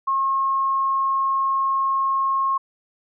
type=tone; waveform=sine; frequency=1080 Hz; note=C#6; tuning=45 cents flat; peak=-18 dBFS; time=0.07-2.58 s; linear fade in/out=10 ms; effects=none